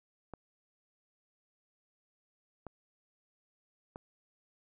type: clicks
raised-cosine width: 1 ms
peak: -29 dBFS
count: 3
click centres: 0.337 / 2.667 / 3.959 s
effects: none